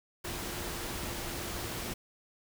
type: tone in noise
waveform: sine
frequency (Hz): 349.2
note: F4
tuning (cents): 0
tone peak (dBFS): -47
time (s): 0.24-1.94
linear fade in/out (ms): 10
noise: pink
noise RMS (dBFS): -38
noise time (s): 0.24-1.94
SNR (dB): -12
effects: none